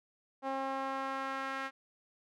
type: tone with band-pass filter sweep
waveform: sawtooth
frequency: 268.8 Hz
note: C4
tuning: 47 cents sharp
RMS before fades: -37 dBFS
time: 0.42-1.71 s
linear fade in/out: 50 ms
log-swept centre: 800 to 1600 Hz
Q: 1.7
effects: none